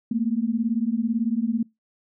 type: beating tone pair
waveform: sine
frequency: 220 / 238 Hz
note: A3 / A#3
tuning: 0 / +36 cents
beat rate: 18 Hz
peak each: -24 dBFS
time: 0.11-1.63 s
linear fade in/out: 5 ms
effects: noise-tail reverb RT60 0.2 s tail -24 dB re dry